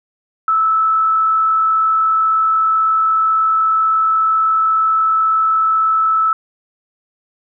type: tone with frequency modulation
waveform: sine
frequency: 1309 Hz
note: E6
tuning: 13 cents flat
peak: -11 dBFS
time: 0.48-6.33 s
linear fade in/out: 2 ms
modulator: 45.7 Hz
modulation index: 0.28
effects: none